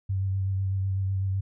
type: tone with vibrato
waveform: sine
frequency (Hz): 96.2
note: G2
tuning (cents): -32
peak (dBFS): -24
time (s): 0.09-1.41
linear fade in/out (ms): 10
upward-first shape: sine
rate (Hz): 8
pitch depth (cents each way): 22
effects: none